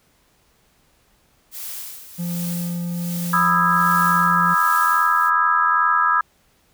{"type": "noise with tremolo", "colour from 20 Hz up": "blue", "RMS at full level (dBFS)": -31, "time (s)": [1.51, 5.31], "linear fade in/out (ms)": 50, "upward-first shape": "sine", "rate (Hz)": 1.3, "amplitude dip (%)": 70}
{"type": "tone", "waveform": "triangle", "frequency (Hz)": 173.4, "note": "F3", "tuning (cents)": -12, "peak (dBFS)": -21, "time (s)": [2.18, 4.55], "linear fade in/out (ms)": 20}
{"type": "chord", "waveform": "sine", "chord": "E major seventh", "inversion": "second", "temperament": "just", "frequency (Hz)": [988.9, 1236.1, 1318.5, 1648.1], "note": ["B5", "D#6", "E6", "G#6"], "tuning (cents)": [2, -12, 0, -14], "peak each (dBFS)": [-22, -19, -19, -21], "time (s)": [3.33, 6.21], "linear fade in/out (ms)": 5}
{"effects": ["pink hiss -60 dBFS RMS until 6.73 s"]}